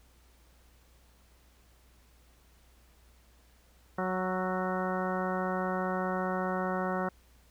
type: harmonic tone with a mistuned harmonic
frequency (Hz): 185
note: F#3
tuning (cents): 0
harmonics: 1 / 2 / 3 / 4 / 5 / 6 / 7 / 8 / 10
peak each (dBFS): -34 / -37 / -36 / -37 / -41 / -39 / -40 / -41 / -45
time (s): 3.98-7.09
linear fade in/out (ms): 5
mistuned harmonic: 7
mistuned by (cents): +36
effects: added 60 Hz sine -60 dBFS peak until 7.5 s + pink hiss -65 dBFS RMS until 7.5 s